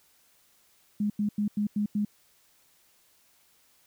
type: tone bursts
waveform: sine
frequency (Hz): 207.7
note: G#3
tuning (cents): 0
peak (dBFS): -24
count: 6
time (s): 1-2.05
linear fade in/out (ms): 5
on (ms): 100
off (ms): 90
effects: white hiss -64 dBFS RMS until 3.86 s